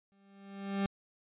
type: tone with exponential growth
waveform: 40% pulse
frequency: 197.3 Hz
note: G3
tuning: 11 cents sharp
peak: -27 dBFS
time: 0.12-0.86 s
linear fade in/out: 0 ms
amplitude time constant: 160 ms
effects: resampled to 8000 Hz